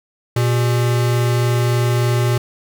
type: tone pair together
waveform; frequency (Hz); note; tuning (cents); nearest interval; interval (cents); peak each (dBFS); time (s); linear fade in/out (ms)
square; 119.92 / 403.1; A#2 / G4; +49 / +48; octave + major sixth; 2099; -15 / -26; 0.36-2.38; 5
effects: none